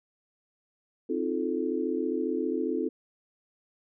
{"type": "chord", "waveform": "sine", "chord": "F dominant seventh", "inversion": "second", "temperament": "just", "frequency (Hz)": [261.9, 314.3, 349.2, 436.5], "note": ["C4", "Eb4", "F4", "A4"], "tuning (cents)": [2, 18, 0, -14], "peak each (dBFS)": -32, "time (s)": [1.09, 2.89], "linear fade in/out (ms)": 10, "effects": []}